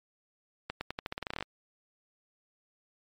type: accelerating click train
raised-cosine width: 0.3 ms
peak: -18 dBFS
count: 15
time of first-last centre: 0.7-1.426 s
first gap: 110 ms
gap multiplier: 0.87
effects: MP3 64 kbps